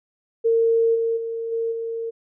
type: tone with level steps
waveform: sine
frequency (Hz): 457.1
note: A#4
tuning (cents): -34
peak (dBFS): -15 / -19 / -25 / -21 / -25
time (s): 0.44-2.11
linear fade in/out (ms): 20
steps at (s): 0.94 / 1.16 / 1.51 / 1.71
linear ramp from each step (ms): 20
effects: none